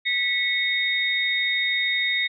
sine tone cluster, 1965 / 2198 / 3707 Hz, B6 / C#7 / A#7, -9 / -15 / -10 cents, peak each -25 dBFS, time 0.05-2.28 s, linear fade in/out 20 ms, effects none

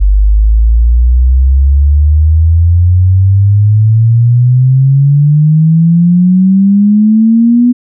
sine exponential sweep, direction up, 48.32 to 246.9 Hz, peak -3 dBFS, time 0-7.73 s, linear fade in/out 20 ms, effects none

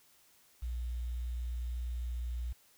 sine tone with quantisation, 60.1 Hz, B1, 46 cents flat, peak -34 dBFS, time 0.62-2.53 s, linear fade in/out 10 ms, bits 10, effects white hiss -65 dBFS RMS until 2.77 s

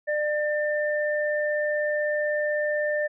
sine tone pair together, 598 / 1792 Hz, D5 / A6, +31 / +31 cents, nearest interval octave + perfect fifth, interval 1900 cents, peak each -24 / -28 dBFS, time 0.07-3.08 s, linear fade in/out 20 ms, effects none

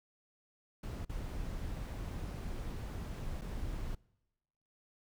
brown noise with dropouts, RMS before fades -40 dBFS, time 0.83-3.95 s, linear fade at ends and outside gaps 5 ms, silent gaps 1.05-1.094 / 3.413-3.417 s, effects noise-tail reverb RT60 1.0 s tail -25 dB re dry

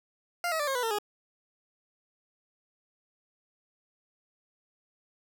20% pulse tone with pitch steps, 698.5 / 640.5 / 587.4 / 538.6 / 493.9 / 452.9 / 415.3 Hz, F5 / E5 / D5 / C#5 / B4 / A#4 / G#4, 0 / -50 / 0 / -50 / 0 / -50 / 0 cents, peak -23 dBFS, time 0.44-0.986 s, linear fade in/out 2 ms, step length 78 ms, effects none

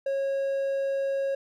triangle tone, 547 Hz, C#5, 23 cents flat, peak -23 dBFS, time 0.06-1.35 s, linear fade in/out 5 ms, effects none

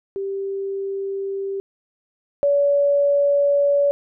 sine tone pair in turn, 392 / 569.2 Hz, G4 / C#5, 0 / +46 cents, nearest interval tritone, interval 646 cents, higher second, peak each -23 / -14 dBFS, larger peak second, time 0.16-1.6 / 2.43-3.91 s, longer second, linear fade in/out 0 ms, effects none

